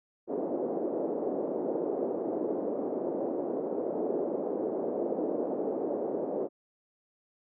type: band-pass noise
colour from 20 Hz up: pink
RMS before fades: -32 dBFS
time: 0.27-6.49 s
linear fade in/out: 50 ms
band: 300 to 570 Hz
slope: 24 dB/octave
effects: none